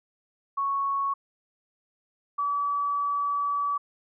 sine tone pair in turn, 1108 / 1146.4 Hz, C#6 / D6, -1 / -42 cents, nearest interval minor second, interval 59 cents, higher second, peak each -24 dBFS, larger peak neither, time 0.57-1.14 / 2.38-3.78 s, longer second, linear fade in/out 10 ms, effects none

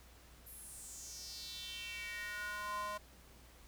square tone with high-pass filter sweep, 207.7 Hz, G#3, in tune, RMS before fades -45 dBFS, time 0.46-2.98 s, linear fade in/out 10 ms, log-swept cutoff 12000 to 820 Hz, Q 4.3, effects added 60 Hz sine -60 dBFS peak until 3.67 s + pink hiss -62 dBFS RMS until 3.67 s

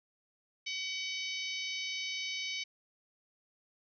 harmonic tone, 756 Hz, F#5, 37 cents sharp, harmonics 3 / 4 / 5 / 6 / 7 / 8, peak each -39 / -41 / -43 / -45 / -46 / -47 dBFS, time 0.66-2.64 s, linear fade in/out 10 ms, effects none

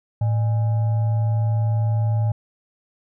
sine tone with frequency modulation, 110 Hz, A2, in tune, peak -17 dBFS, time 0.21-2.32 s, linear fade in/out 5 ms, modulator 713 Hz, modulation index 0.22, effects none

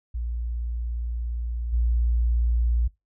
sine tone with level steps, 58.6 Hz, A#1, 10 cents sharp, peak -26 / -19 dBFS, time 0.14-2.88 s, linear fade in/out 10 ms, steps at 1.72 s, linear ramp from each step 20 ms, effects noise-tail reverb RT60 0.2 s tail -22 dB re dry

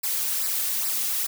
blue noise with flanger, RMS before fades -26 dBFS, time 0.03-1.27 s, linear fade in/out 10 ms, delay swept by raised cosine 0.3 to 3.1 ms, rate 2.4 Hz, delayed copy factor -0.85, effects none

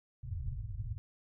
white low-pass noise, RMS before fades -39 dBFS, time 0.23-0.98 s, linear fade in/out 0 ms, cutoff 130 Hz, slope 96 dB/octave, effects none

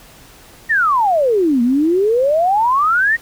sine exponential two-way sweep, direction down then up, 1900 to 231 to 1900 Hz, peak -11 dBFS, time 0.69-3.17 s, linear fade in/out 20 ms, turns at 1.62 s, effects pink hiss -43 dBFS RMS until 3.21 s

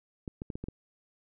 clicks, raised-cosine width 3 ms, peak -24 dBFS, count 6, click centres 0.278 / 0.419 / 0.502 / 0.555 / 0.64 / 0.685 s, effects none

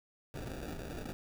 pink noise with sample-and-hold, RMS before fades -42 dBFS, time 0.34-1.13 s, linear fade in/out 0 ms, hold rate 1050 Hz, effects none

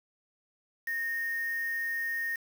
sine tone with quantisation, 1847 Hz, A#6, 16 cents flat, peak -30 dBFS, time 0.87-2.36 s, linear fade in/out 5 ms, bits 7, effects none

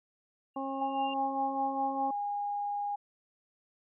sine tone with exponential growth, 2794 Hz, F7, in tune, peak -37 dBFS, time 0.54-1.14 s, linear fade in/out 5 ms, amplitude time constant 130 ms
harmonic tone, 270.7 Hz, C#4, 41 cents flat, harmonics 1 / 2 / 3 / 4, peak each -37 / -40 / -37 / -41 dBFS, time 0.56-2.11 s, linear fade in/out 5 ms
sine tone, 817 Hz, G#5, 29 cents flat, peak -31 dBFS, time 0.81-2.96 s, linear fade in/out 10 ms
effects none

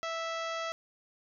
harmonic tone, 658 Hz, E5, 3 cents flat, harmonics 1 / 2 / 3 / 4 / 5 / 6 / 7 / 8 / 9 / 10, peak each -37 / -37 / -42 / -46 / -45 / -52 / -51 / -52 / -53 / -55 dBFS, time 0.03-0.72 s, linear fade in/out 0 ms, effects none

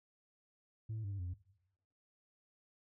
sine tone with pitch steps, 110 / 99.14 / 89.35 Hz, A2 / G2 / F2, 0 / +20 / +40 cents, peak -36 dBFS, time 0.89-1.34 s, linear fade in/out 10 ms, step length 150 ms, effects noise-tail reverb RT60 0.9 s tail -20 dB re dry + tanh soft clip ceiling -37 dBFS

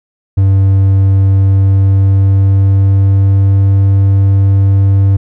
triangle tone with pitch glide, 97 to 97.96 Hz, G2 to G2, -18 to -1 cents, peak -3 dBFS, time 0.37-5.17 s, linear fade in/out 10 ms, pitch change +17 cents, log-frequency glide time 1.27-3.7 s, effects none

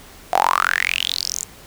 sawtooth tone with high-pass filter sweep, 44.57 Hz, F1, 36 cents sharp, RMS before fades -20 dBFS, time 0.32-1.45 s, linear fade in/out 20 ms, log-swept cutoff 690 to 7600 Hz, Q 8.9, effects pink hiss -43 dBFS RMS until 1.66 s

